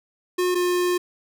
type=tone pair in turn; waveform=square; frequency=360 / 356.9 Hz; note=F#4 / F4; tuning=-47 / +38 cents; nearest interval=unison; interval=15 cents; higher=first; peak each=-20 dBFS; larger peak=neither; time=0.38-0.55 / 0.55-0.98 s; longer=second; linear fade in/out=10 ms; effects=none